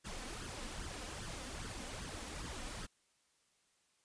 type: noise with flanger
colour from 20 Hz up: pink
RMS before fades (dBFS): -45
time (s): 0.04-2.87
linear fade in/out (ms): 20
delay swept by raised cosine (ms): 0.61 to 4.01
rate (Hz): 2.5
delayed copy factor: +0.65
effects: white hiss -75 dBFS RMS until 4.04 s + resampled to 22050 Hz